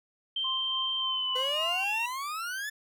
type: tone with pitch glide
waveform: sine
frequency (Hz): 3136 to 2730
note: G7 to F7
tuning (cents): 0 to -40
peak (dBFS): -28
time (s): 0.36-2.06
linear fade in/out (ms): 5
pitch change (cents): -240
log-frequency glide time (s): 0.99-1.88
type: tone with tremolo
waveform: sine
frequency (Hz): 1046.5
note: C6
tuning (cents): 0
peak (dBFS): -33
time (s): 0.44-1.84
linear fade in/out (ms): 5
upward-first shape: sine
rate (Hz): 3.5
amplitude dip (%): 65
type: exponential sweep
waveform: 40% pulse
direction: up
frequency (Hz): 496.7 to 1760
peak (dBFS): -32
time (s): 1.35-2.7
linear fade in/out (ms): 10
effects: none